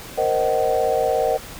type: chord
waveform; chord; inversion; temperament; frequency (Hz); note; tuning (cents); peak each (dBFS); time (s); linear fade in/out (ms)
sine; C half-diminished seventh; third; equal with one note detuned; 466.2 / 523.3 / 622.3 / 756.4; Bb4 / C5 / Eb5 / Gb5; 0 / 0 / 0 / +38; -22; 0.17-1.38; 20
effects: tanh soft clip ceiling -7 dBFS + pink hiss -37 dBFS RMS until 1.59 s